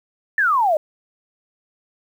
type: exponential sweep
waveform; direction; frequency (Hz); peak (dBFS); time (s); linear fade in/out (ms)
sine; down; 1812 to 587.3; -14; 0.38-0.77; 2
effects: 8-bit